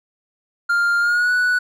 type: tone with pitch glide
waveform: triangle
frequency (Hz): 1400 to 1478.1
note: F6 to F#6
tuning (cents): +4 to -2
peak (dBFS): -13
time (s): 0.69-1.59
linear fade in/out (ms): 10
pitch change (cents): +94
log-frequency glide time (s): 1-1.32
effects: none